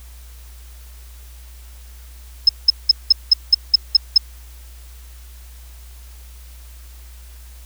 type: tone bursts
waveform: sine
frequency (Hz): 5170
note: E8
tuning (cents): -34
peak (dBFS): -5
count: 9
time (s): 2.47-4.179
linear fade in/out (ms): 5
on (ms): 21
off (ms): 190
effects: added 60 Hz sine -37 dBFS peak until 7.65 s + white hiss -48 dBFS RMS until 7.65 s